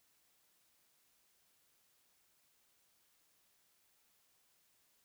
silence, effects white hiss -74 dBFS RMS until 5.04 s

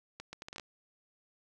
accelerating click train, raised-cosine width 0.2 ms, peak -26 dBFS, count 8, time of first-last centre 0.2-0.598 s, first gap 130 ms, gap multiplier 0.7, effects none

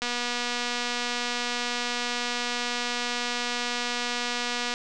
click train, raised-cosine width 0.2 ms, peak -12 dBFS, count 1143, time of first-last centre 0.02-4.739 s, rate 242 Hz, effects resampled to 24000 Hz + 8-bit

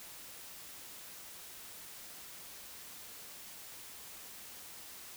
silence, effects white hiss -50 dBFS RMS until 5.16 s

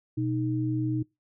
sine tone pair together, 123.46 / 311.1 Hz, B2 / D#4, 0 / 0 cents, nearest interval octave + major third, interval 1600 cents, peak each -28 dBFS, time 0.17-1.03 s, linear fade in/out 10 ms, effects noise-tail reverb RT60 0.2 s tail -23 dB re dry

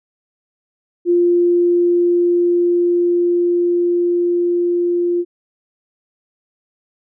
sine tone with level ramp, 349.2 Hz, F4, in tune, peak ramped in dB -10 to -14 dBFS, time 1.05-5.25 s, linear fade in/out 50 ms, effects none

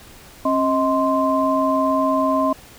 sine tone cluster, 269.8 / 632 / 1043 Hz, C#4 / D#5 / C6, -47 / +27 / -6 cents, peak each -20 dBFS, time 0.45-2.53 s, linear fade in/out 5 ms, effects pink hiss -44 dBFS RMS until 2.78 s

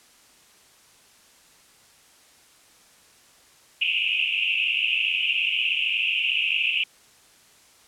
white band-pass noise, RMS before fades -24 dBFS, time 3.81-6.84 s, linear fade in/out 5 ms, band 2500 to 2900 Hz, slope 96 dB/octave, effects white hiss -55 dBFS RMS until 7.87 s + low-pass 10000 Hz 12 dB/octave

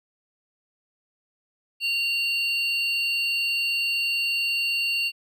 triangle tone pair together, 2771 / 4458 Hz, F7 / C#8, -14 / +9 cents, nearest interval minor sixth, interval 823 cents, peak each -22 / -27 dBFS, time 1.8-5.12 s, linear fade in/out 50 ms, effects none

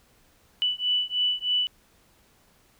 sine beating tone pair, 2970 / 2973.2 Hz, F#7 / F#7, +6 / +8 cents, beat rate 3.2 Hz, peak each -26 dBFS, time 0.62-1.67 s, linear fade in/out 0 ms, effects pink hiss -61 dBFS RMS until 2.79 s

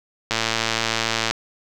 click train, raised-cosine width 0.2 ms, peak -3 dBFS, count 114, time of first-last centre 0.31-1.31 s, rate 113 Hz, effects none

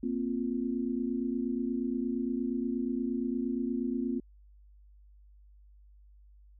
sine chord, Bb suspended second, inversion none, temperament equal, 233.1 / 261.6 / 349.2 Hz, Bb3 / C4 / F4, 0 / 0 / 0 cents, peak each -33 / -32 / -37 dBFS, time 0.03-4.2 s, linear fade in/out 5 ms, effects added 50 Hz sine -54 dBFS peak until 6.59 s

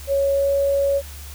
sine tone with pitch glide, 554 to 557.2 Hz, C#5 to C#5, -1 to +9 cents, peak -16 dBFS, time 0.07-1.02 s, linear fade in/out 50 ms, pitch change +10 cents, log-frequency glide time 0.33-0.52 s, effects added 72 Hz sine -35 dBFS peak until 1.34 s + white hiss -41 dBFS RMS until 1.34 s

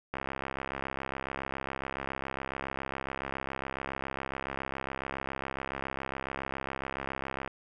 click train, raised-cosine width 0.5 ms, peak -19 dBFS, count 494, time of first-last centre 0.14-7.476 s, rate 67.2 Hz, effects none

